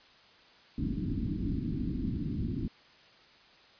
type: low-pass noise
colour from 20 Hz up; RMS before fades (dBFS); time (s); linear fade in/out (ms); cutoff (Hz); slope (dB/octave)
white; -33; 0.78-2.68; 2; 300; 48
effects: white hiss -58 dBFS RMS until 3.79 s + resampled to 11025 Hz